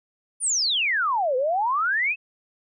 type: exponential two-way sweep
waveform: sine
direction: down then up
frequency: 9910 to 491.9 to 2671 Hz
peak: -20 dBFS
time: 0.4-2.16 s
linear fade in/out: 50 ms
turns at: 1.36 s
effects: none